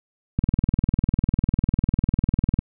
click train, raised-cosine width 5 ms, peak -7 dBFS, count 45, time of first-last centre 0.39-2.59 s, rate 20 Hz, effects none

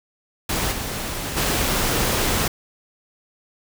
pink noise with level steps, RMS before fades -23 / -28 / -21 dBFS, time 0.49-2.48 s, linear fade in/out 5 ms, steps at 0.71 / 1.36 s, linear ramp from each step 20 ms, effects none

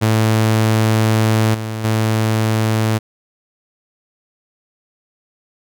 sawtooth tone with level steps, 110 Hz, A2, in tune, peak -8 / -18 / -10 dBFS, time 0.01-2.99 s, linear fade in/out 20 ms, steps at 1.54 / 1.84 s, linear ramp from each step 5 ms, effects none

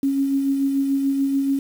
sine tone with tremolo, 274.6 Hz, C#4, 16 cents flat, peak -16 dBFS, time 0.03-1.59 s, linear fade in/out 2 ms, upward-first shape sine, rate 6.9 Hz, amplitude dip 35%, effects 7-bit

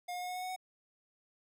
square tone with pitch steps, 713 / 718 / 723 / 728 / 733 / 738.1 / 743.3 Hz, F5 / F5 / F#5 / F#5 / F#5 / F#5 / F#5, +36 / +48 / -40 / -28 / -16 / -4 / +8 cents, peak -38 dBFS, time 0.08-0.563 s, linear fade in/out 10 ms, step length 69 ms, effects none

